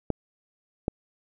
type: clicks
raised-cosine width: 2 ms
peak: -11 dBFS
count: 2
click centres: 0.103 / 0.881 s
effects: none